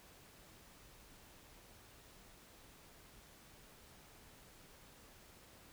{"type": "silence", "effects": ["pink hiss -61 dBFS RMS until 5.72 s"]}